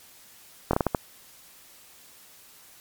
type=slowing click train; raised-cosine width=1 ms; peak=-7 dBFS; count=6; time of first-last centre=0.71-0.948 s; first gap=23 ms; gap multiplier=1.37; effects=white hiss -52 dBFS RMS until 2.8 s + MP3 96 kbps